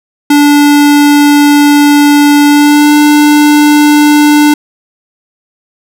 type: tone with pitch glide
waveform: square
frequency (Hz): 290.8 to 296.2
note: D4 to D4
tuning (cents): -17 to +15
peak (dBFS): -3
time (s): 0.3-4.54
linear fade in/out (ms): 5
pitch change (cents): +32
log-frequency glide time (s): 2.47-2.94
effects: none